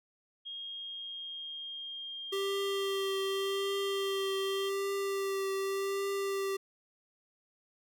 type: tone with pitch glide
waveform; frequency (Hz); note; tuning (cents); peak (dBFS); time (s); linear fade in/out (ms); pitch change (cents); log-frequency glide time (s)
sine; 3252 to 3185; G#7 to G7; -37 to +27; -39; 0.45-4.7; 20; -36; 0.59-3.32
type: tone with vibrato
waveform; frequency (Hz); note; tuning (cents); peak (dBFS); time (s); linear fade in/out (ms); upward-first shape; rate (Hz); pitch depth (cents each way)
square; 392; G4; 0; -32; 2.32-6.57; 10; triangle; 0.86; 19
effects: none